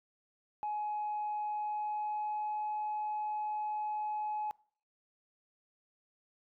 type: tone with pitch glide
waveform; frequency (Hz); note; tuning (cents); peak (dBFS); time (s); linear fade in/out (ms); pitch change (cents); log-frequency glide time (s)
sine; 842 to 847.9; G#5 to G#5; +24 to +36; -32; 0.63-4.51; 0; +12; 1.46-2.67
effects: noise-tail reverb RT60 0.5 s tail -24 dB re dry + tanh soft clip ceiling -30 dBFS